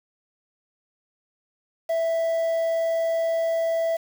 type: tone with quantisation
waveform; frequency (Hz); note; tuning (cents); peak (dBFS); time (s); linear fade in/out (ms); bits
triangle; 659.3; E5; 0; -19; 1.89-3.97; 10; 7
effects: none